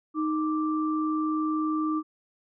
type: tone pair together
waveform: sine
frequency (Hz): 311.1 / 1174.6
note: D#4 / D6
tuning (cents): 0 / 0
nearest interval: octave + major seventh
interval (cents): 2300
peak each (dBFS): -25 / -31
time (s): 0.14-2.03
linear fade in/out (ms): 50
effects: none